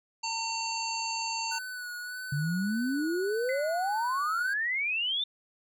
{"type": "harmonic tone", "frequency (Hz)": 909, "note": "A#5", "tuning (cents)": -44, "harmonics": [1, 3, 5, 7, 8], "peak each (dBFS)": [-34, -37, -35, -43, -40], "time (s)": [0.23, 1.59], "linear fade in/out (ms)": 10}
{"type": "tone with vibrato", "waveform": "square", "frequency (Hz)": 1480, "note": "F#6", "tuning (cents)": 0, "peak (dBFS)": -37, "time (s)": [1.51, 4.54], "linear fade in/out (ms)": 10, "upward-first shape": "sine", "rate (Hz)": 1.7, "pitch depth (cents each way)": 32}
{"type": "exponential sweep", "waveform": "sine", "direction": "up", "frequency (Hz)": [138.6, 3621], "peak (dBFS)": -27, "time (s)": [2.32, 5.24], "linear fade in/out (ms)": 5}
{"type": "tone with exponential decay", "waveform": "sine", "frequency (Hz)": 2040, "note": "C7", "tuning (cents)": -44, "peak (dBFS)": -32, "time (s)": [3.49, 3.95], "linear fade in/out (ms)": 1, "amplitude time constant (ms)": 100}
{"effects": []}